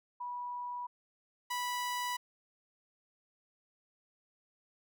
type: tone pair in turn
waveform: sine / sawtooth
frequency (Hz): 977 / 983.8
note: B5 / B5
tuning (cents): -19 / -7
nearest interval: unison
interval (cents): 12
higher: second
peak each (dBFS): -37 / -30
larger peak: second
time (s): 0.2-0.87 / 1.5-2.17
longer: neither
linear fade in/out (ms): 10
effects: none